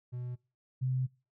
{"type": "tone pair in turn", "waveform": ["triangle", "sine"], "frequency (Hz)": [123.47, 129.11], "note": ["B2", "C3"], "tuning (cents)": [0, -23], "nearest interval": "minor second", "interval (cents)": 77, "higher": "second", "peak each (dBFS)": [-34, -28], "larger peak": "second", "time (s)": [[0.12, 0.36], [0.81, 1.07]], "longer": "second", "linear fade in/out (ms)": 20, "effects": ["noise-tail reverb RT60 0.3 s tail -22 dB re dry"]}